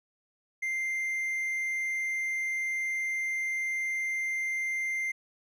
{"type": "tone", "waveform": "triangle", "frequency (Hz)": 2093, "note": "C7", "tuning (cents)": 0, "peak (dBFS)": -27, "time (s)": [0.62, 5.12], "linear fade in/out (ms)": 10, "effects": []}